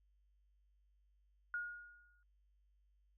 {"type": "tone with exponential decay", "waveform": "sine", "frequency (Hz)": 1435, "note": "F6", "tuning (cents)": 47, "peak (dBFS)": -36, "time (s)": [1.54, 2.23], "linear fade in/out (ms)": 1, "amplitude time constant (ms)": 150, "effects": ["added 50 Hz sine -70 dBFS peak until 3.17 s"]}